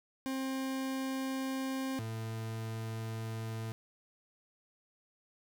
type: tone pair in turn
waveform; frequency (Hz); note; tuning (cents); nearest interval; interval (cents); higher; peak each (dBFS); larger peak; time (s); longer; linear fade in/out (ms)
40% pulse; 265.3 / 111.93; C4 / A2; +24 / +30; octave + minor third; 1494; first; -33 / -36; first; 0.26-1.99 / 1.99-3.72; neither; 0
effects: none